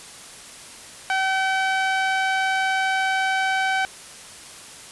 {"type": "tone with band-pass filter", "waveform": "sawtooth", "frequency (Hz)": 765, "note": "G5", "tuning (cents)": -42, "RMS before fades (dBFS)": -22, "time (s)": [1.1, 3.85], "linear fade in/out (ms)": 0, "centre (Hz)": 1600, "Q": 1, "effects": ["white hiss -41 dBFS RMS until 4.91 s", "resampled to 24000 Hz"]}